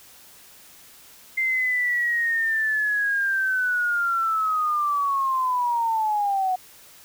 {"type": "linear sweep", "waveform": "sine", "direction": "down", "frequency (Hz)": [2093, 732], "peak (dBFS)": -20, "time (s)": [1.37, 6.56], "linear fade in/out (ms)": 10, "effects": ["white hiss -49 dBFS RMS until 7.04 s"]}